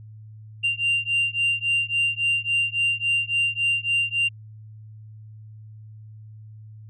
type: beating tone pair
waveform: sine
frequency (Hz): 2778 / 2781.6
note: F7 / F7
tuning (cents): -10 / -8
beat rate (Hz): 3.6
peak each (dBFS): -22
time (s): 0.63-4.29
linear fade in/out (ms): 20
effects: tanh soft clip ceiling -16 dBFS + added 108 Hz sine -40 dBFS peak until 6.89 s